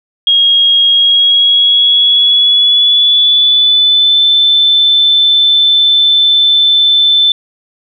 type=tone with pitch glide; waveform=sine; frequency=3274 to 3529 Hz; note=G#7 to A7; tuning=-25 to +4 cents; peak=-5 dBFS; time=0.27-7.32 s; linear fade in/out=2 ms; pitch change=+129 cents; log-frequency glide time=0.9-4.22 s; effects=none